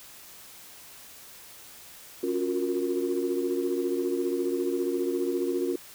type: chord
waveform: sine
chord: Gb major seventh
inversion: second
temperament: equal with one note detuned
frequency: 277.2 / 355.3 / 370 / 466.2 Hz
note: Db4 / F4 / Gb4 / Bb4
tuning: 0 / +30 / 0 / 0 cents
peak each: -31 / -27 / -33 / -33 dBFS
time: 2.23-5.76 s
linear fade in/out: 5 ms
effects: tanh soft clip ceiling -17 dBFS + white hiss -48 dBFS RMS until 5.94 s